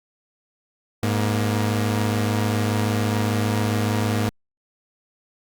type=tone pair together; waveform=sawtooth; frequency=105.05 / 237 Hz; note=G#2 / A#3; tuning=+20 / +29 cents; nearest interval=octave + major second; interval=1409 cents; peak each=-17 / -21 dBFS; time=1.03-4.29 s; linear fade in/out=0 ms; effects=Opus 48 kbps